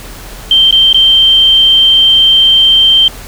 sine tone with dropouts, 3136 Hz, G7, in tune, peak -3 dBFS, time 0.51-3.08 s, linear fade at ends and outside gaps 2 ms, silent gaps 0.71-0.725 / 0.929-0.944 s, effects added 41 Hz sine -29 dBFS peak until 3.27 s + pink hiss -30 dBFS RMS until 3.27 s

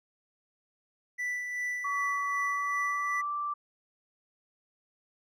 triangle tone with tremolo, 1975.5 Hz, B6, in tune, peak -28 dBFS, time 1.18-3.22 s, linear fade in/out 20 ms, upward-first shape sine, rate 2.6 Hz, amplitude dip 40%
sine tone with pitch glide, 1134 to 1172 Hz, C#6 to D6, +39 to -4 cents, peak -30 dBFS, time 1.84-3.54 s, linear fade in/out 10 ms, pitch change +57 cents, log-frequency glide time 2.42-3.34 s
effects none

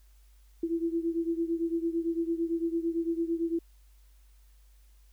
sine beating tone pair, 331.1 / 340 Hz, E4 / F4, +8 / -46 cents, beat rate 8.9 Hz, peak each -29 / -32 dBFS, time 0.63-3.59 s, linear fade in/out 5 ms, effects added 50 Hz sine -55 dBFS peak until 5.12 s + white hiss -69 dBFS RMS until 5.12 s

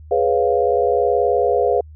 sine chord, C# dominant seventh, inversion second, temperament equal, 415.3 / 493.9 / 554.4 / 698.5 Hz, G#4 / B4 / C#5 / E#5, 0 / 0 / 0 / 0 cents, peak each -19 / -18 / -22 / -20 dBFS, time 0.11-1.81 s, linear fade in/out 5 ms, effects added 77 Hz sine -37 dBFS peak until 1.95 s

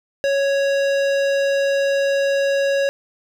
sine tone with hard clipping, 554.4 Hz, C#5, in tune, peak -18 dBFS, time 0.24-2.89 s, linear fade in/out 0 ms, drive 16 dB, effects none

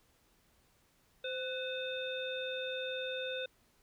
harmonic tone with a mistuned harmonic, 517 Hz, C5, 21 cents flat, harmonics 1 / 3 / 5 / 7, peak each -38 / -44 / -45 / -42 dBFS, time 1.24-3.46 s, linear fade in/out 5 ms, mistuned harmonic 3, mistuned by -64 cents, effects pink hiss -70 dBFS RMS until 3.82 s

